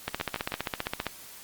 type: two click trains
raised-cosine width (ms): 0.3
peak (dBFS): -15 / -12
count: 3 / 16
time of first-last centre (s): 0.2-0.521 / 0.08-1.067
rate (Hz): 6.24 / 15.2
effects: white hiss -47 dBFS RMS until 1.43 s + Opus 48 kbps